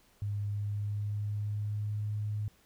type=tone with pitch glide; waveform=sine; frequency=102.5 to 105.2 Hz; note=G#2 to G#2; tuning=-22 to +23 cents; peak=-31 dBFS; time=0.22-2.48 s; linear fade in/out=0 ms; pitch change=+45 cents; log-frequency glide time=0.41-2.06 s; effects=pink hiss -65 dBFS RMS until 2.65 s